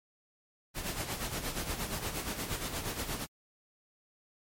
pink noise with tremolo, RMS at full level -34 dBFS, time 0.74-3.27 s, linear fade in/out 50 ms, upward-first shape sine, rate 8.5 Hz, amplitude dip 60%, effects MP3 64 kbps

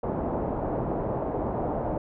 white low-pass noise, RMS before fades -29 dBFS, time 0.03-1.98 s, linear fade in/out 5 ms, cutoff 760 Hz, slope 24 dB/octave, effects none

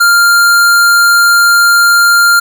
square tone, 1396.9 Hz, F6, in tune, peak -5 dBFS, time 0-2.4 s, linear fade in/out 10 ms, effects none

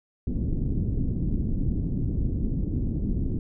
pink low-pass noise, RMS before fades -26 dBFS, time 0.27-3.39 s, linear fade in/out 2 ms, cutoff 290 Hz, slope 24 dB/octave, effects none

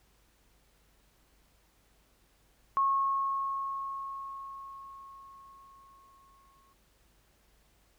sine tone with exponential decay, 1092 Hz, C#6, 26 cents flat, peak -23 dBFS, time 2.77-6.73 s, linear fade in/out 0 ms, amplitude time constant 860 ms, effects added 50 Hz sine -68 dBFS peak until 7.98 s + pink hiss -68 dBFS RMS until 7.98 s

